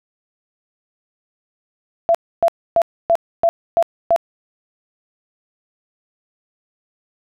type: tone bursts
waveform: sine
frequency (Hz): 674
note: E5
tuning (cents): +38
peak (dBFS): -10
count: 7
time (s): 2.09-4.162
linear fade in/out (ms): 0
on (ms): 56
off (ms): 280
effects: none